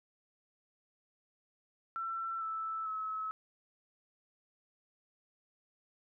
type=tone with pitch steps; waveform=sine; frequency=1343 / 1316.9 / 1291.3 Hz; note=E6 / E6 / E6; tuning=+32 / -2 / -36 cents; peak=-35 dBFS; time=1.96-3.31 s; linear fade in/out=0 ms; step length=450 ms; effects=none